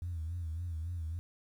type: tone with vibrato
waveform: sine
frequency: 83.5 Hz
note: E2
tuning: 23 cents sharp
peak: -34 dBFS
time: 0.02-1.19 s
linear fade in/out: 0 ms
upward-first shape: sine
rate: 3.6 Hz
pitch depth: 99 cents each way
effects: tanh soft clip ceiling -31 dBFS + 11-bit